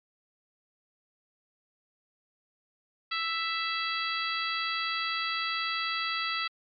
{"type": "harmonic tone", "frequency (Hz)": 661, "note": "E5", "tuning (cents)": 5, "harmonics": [2, 3, 4, 5, 6, 7], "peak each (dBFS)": [-33, -35, -36, -37, -38, -38], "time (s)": [3.11, 6.48], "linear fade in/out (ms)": 10, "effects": ["MP3 96 kbps"]}